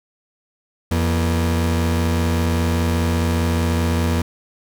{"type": "tone pair together", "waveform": "35% pulse", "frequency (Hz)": [85.03, 240.5], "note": ["F2", "B3"], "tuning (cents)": [-46, -46], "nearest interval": "octave + tritone", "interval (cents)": 1800, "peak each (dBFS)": [-16, -21], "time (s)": [0.91, 4.22], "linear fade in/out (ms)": 5, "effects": []}